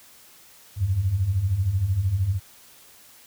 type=beating tone pair; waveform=sine; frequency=85.8 / 98.8 Hz; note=F2 / G2; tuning=-30 / +14 cents; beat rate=13 Hz; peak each=-27 / -21 dBFS; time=0.76-2.4 s; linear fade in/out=50 ms; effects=white hiss -51 dBFS RMS until 3.26 s